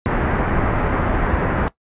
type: low-pass noise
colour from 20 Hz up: pink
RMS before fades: -19 dBFS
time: 0.06-1.68 s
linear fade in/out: 0 ms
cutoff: 1800 Hz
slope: 24 dB/octave
effects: noise-tail reverb RT60 0.1 s tail -17 dB re dry + resampled to 8000 Hz